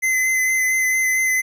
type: tone with vibrato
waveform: square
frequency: 2045 Hz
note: C7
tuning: 40 cents flat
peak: -17 dBFS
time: 0.02-1.42 s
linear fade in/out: 20 ms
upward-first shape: sine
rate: 4.4 Hz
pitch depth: 17 cents each way
effects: none